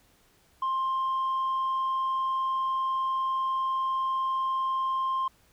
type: tone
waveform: sine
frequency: 1055 Hz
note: C6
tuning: 14 cents sharp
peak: -23 dBFS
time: 0.62-5.28 s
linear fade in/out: 5 ms
effects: tanh soft clip ceiling -24 dBFS + pink hiss -63 dBFS RMS until 5.52 s